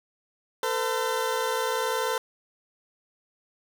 20% pulse tone pair together, 448.6 / 509 Hz, A4 / C5, +34 / -48 cents, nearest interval major second, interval 218 cents, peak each -23 dBFS, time 0.63-2.18 s, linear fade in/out 2 ms, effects none

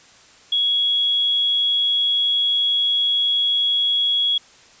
sine tone, 3337 Hz, G#7, 8 cents sharp, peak -16 dBFS, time 0.52-4.38 s, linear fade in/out 5 ms, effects white hiss -49 dBFS RMS until 4.8 s + resampled to 16000 Hz

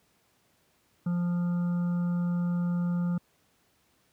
harmonic tone, 174.9 Hz, F3, 3 cents sharp, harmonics 1 / 3 / 5 / 7 / 8, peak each -25 / -46 / -50 / -49 / -51 dBFS, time 1.06-3.18 s, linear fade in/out 5 ms, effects pink hiss -68 dBFS RMS until 4.12 s + high-pass 80 Hz 12 dB/octave

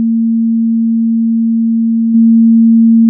sine tone with level steps, 227.6 Hz, A#3, 41 cents flat, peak -8 / -3 dBFS, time 0-3.09 s, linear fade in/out 0 ms, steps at 2.14 s, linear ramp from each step 10 ms, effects none

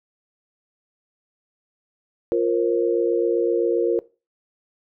sine chord, F suspended fourth, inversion none, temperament equal with one note detuned, 349.2 / 466.2 / 533.9 Hz, F4 / Bb4 / C5, 0 / 0 / +35 cents, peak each -21 / -20 / -26 dBFS, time 2.32-3.99 s, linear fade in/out 0 ms, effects noise-tail reverb RT60 0.3 s tail -20 dB re dry

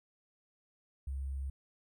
sine tone with sample-and-hold, 67.8 Hz, C#2, 38 cents flat, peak -35 dBFS, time 1.07-1.5 s, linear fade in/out 5 ms, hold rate 8820 Hz, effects none

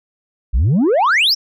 sine exponential sweep, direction up, 49 to 5730 Hz, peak -8 dBFS, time 0.53-1.35 s, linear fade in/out 20 ms, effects tanh soft clip ceiling -10 dBFS

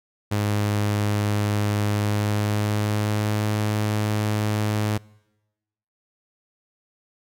sawtooth tone with pitch glide, 103.83 to 106.07 Hz, G#2 to G#2, 0 to +37 cents, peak -17 dBFS, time 0.31-4.98 s, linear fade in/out 10 ms, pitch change +37 cents, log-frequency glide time 1.87-3.5 s, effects noise-tail reverb RT60 1.0 s tail -24 dB re dry

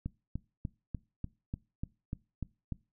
click train, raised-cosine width 5 ms, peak -23 dBFS, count 10, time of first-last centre 0.06-2.723 s, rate 3.38 Hz, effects noise-tail reverb RT60 0.3 s tail -22 dB re dry

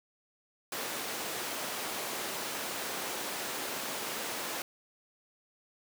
pink high-pass noise, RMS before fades -37 dBFS, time 0.72-4.62 s, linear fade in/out 2 ms, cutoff 350 Hz, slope 12 dB/octave, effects none

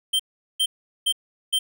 square tone bursts, 3136 Hz, G7, in tune, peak -19 dBFS, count 4, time 0.13-1.59 s, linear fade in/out 10 ms, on 65 ms, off 400 ms, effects none

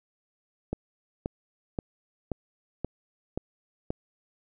click train, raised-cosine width 2 ms, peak -16 dBFS, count 7, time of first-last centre 0.73-3.905 s, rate 1.89 Hz, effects none

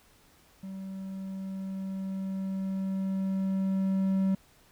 triangle tone with level ramp, 191.8 Hz, G3, 37 cents flat, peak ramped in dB -35 to -21 dBFS, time 0.63-4.35 s, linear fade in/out 5 ms, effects pink hiss -61 dBFS RMS until 4.71 s

